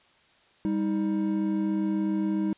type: tone pair together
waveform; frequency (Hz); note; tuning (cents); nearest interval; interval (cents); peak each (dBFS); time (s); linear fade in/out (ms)
triangle; 198.9 / 315.7; G3 / D#4; +25 / +25; minor sixth; 800; -25; 0.65-2.53; 0
effects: white hiss -61 dBFS RMS until 2.57 s + resampled to 8000 Hz